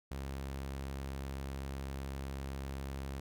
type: tone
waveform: sawtooth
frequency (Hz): 67.9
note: C#2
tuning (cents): -35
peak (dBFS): -35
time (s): 0.11-3.2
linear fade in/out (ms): 5
effects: none